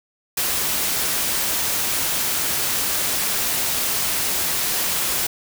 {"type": "noise", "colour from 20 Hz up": "white", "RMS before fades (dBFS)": -22, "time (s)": [0.37, 5.27], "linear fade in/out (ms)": 5, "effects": []}